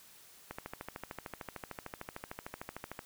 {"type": "click train", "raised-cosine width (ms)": 0.5, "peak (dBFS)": -25, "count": 34, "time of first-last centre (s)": [0.51, 2.991], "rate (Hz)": 13.3, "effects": ["white hiss -58 dBFS RMS until 3.05 s"]}